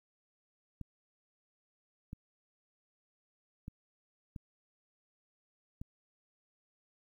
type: clicks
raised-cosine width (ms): 5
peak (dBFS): -30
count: 5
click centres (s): 0.813 / 2.131 / 3.681 / 4.362 / 5.815
effects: 11-bit